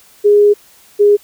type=tone pair in turn; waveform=sine; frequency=412.6 / 411.1 Hz; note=G#4 / G#4; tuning=-11 / -18 cents; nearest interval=unison; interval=7 cents; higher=first; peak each=-5 dBFS; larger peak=neither; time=0.24-0.54 / 0.99-1.17 s; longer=first; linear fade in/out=20 ms; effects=white hiss -46 dBFS RMS until 1.23 s